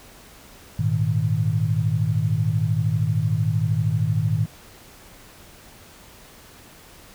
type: chord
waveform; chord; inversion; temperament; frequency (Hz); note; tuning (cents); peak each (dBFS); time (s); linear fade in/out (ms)
sine; Ab suspended second; none; just; 103.83 / 116.8 / 155.74; Ab2 / Bb2 / Eb3; 0 / +4 / +2; -23; 0.79-4.46; 5
effects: pink hiss -47 dBFS RMS until 7.14 s